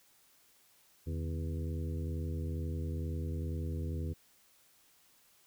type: harmonic tone with a mistuned harmonic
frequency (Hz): 82.2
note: E2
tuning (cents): -4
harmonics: 1 / 2 / 3 / 4 / 5 / 6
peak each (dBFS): -35 / -41 / -45 / -47 / -49 / -51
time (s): 1.06-4.14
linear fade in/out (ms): 20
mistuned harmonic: 2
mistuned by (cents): -130
effects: white hiss -66 dBFS RMS until 5.46 s